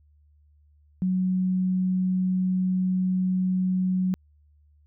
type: tone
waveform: sine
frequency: 185 Hz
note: F#3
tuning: in tune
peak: -21 dBFS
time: 1.02-4.14 s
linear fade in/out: 0 ms
effects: added 74 Hz sine -56 dBFS peak until 4.86 s